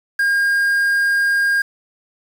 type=tone with quantisation; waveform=triangle; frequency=1616 Hz; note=G#6; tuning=48 cents flat; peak=-12 dBFS; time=0.19-1.62 s; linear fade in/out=5 ms; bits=6; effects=none